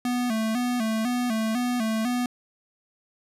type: tone with vibrato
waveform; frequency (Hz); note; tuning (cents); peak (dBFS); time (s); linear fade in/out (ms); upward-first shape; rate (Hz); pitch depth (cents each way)
square; 233.1; A#3; 0; -24; 0.05-2.26; 2; square; 2; 94
effects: resampled to 32000 Hz